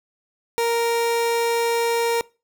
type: tone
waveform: 30% pulse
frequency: 466.2 Hz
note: A#4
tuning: in tune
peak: -16 dBFS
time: 0.58-2.21 s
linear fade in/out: 0 ms
effects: noise-tail reverb RT60 0.3 s tail -23 dB re dry